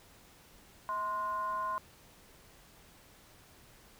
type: tone with frequency modulation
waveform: sine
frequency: 1044 Hz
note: C6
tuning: 4 cents flat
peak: -32 dBFS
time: 0.89-1.78 s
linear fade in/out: 0 ms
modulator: 404 Hz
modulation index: 0.48
effects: pink hiss -59 dBFS RMS until 3.99 s